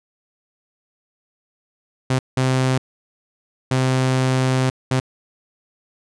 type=tone bursts at uneven times; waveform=sawtooth; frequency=130 Hz; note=C3; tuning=11 cents flat; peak=-12 dBFS; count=4; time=2.1-2.19 / 2.37-2.78 / 3.71-4.7 / 4.91-5 s; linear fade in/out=5 ms; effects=resampled to 22050 Hz